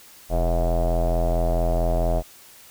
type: tone with low-pass filter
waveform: square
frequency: 42.25 Hz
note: E1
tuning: 43 cents sharp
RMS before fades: -21 dBFS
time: 0.29-2.23 s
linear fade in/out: 50 ms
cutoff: 660 Hz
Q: 8.8
effects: white hiss -48 dBFS RMS until 2.7 s